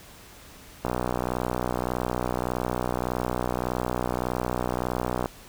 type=click train; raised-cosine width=1 ms; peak=-12 dBFS; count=273; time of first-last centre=0.85-5.258 s; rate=61.7 Hz; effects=pink hiss -48 dBFS RMS until 5.48 s